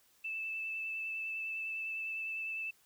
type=tone with vibrato; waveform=sine; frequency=2637 Hz; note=E7; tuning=in tune; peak=-36 dBFS; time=0.24-2.71 s; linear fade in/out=10 ms; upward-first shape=triangle; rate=9.9 Hz; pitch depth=15 cents each way; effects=white hiss -68 dBFS RMS until 2.85 s